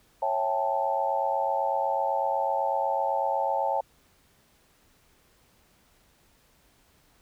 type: chord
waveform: sine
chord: A dominant seventh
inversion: first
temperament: just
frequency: 550 / 660 / 792 / 880 Hz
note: C#5 / E5 / G5 / A5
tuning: -14 / +2 / +18 / 0 cents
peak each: -30 / -32 / -29 / -28 dBFS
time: 0.22-3.81 s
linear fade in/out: 5 ms
effects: pink hiss -63 dBFS RMS until 7.21 s